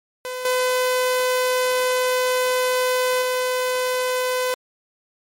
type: tone with level steps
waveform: sawtooth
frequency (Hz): 506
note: B4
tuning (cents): +42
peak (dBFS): -23 / -14 / -16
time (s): 0.25-4.54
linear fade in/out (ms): 0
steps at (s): 0.45 / 3.22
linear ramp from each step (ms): 2
effects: MP3 64 kbps